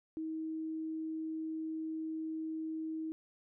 sine tone, 318 Hz, D#4, 38 cents sharp, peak -36 dBFS, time 0.17-3.12 s, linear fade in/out 0 ms, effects none

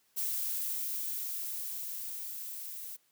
violet noise with level ramp, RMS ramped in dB -33 to -43 dBFS, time 0.16-2.97 s, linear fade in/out 20 ms, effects white hiss -71 dBFS RMS until 3.11 s + high-pass 60 Hz 12 dB/octave

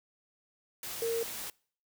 sine tone in noise, 460.2 Hz, A#4, 22 cents flat, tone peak -29 dBFS, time 1.02-1.23 s, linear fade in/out 2 ms, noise white, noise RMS -40 dBFS, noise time 0.83-1.5 s, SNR +8 dB, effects noise-tail reverb RT60 0.5 s tail -25 dB re dry

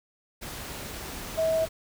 sine tone in noise, 645 Hz, E5, 38 cents flat, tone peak -22 dBFS, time 1.37-1.66 s, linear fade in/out 20 ms, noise pink, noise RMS -38 dBFS, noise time 0.41-1.69 s, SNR +13 dB, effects none

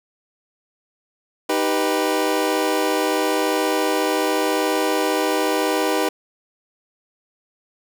25% pulse chord, Eb augmented, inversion none, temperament equal, 311.1 / 392 / 493.9 Hz, Eb4 / G4 / B4, 0 / 0 / 0 cents, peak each -19 dBFS, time 1.49-6.09 s, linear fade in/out 5 ms, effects none

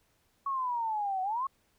sine exponential two-way sweep, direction down then up, 1120 to 740 to 1120 Hz, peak -29 dBFS, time 0.46-1.47 s, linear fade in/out 5 ms, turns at 1.22 s, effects pink hiss -71 dBFS RMS until 1.78 s

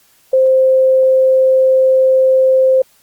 sine tone, 523.3 Hz, C5, in tune, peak -7 dBFS, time 0.33-2.82 s, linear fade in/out 5 ms, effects white hiss -52 dBFS RMS until 3.02 s + Opus 48 kbps

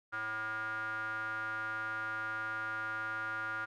square tone with band-pass filter, 109.2 Hz, A2, 13 cents flat, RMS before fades -38 dBFS, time 0.12-3.66 s, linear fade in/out 20 ms, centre 1400 Hz, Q 8.5, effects none

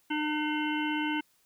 harmonic tone, 302.7 Hz, D#4, 48 cents flat, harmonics 1 / 3 / 5 / 7 / 9 / 10, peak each -30 / -35 / -37 / -38 / -40 / -40 dBFS, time 0.1-1.21 s, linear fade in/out 10 ms, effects white hiss -68 dBFS RMS until 1.45 s

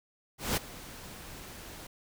pink noise with ADSR envelope, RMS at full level -28 dBFS, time 0.38-1.87 s, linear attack 190 ms, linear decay 12 ms, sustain -18 dB, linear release 5 ms, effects none

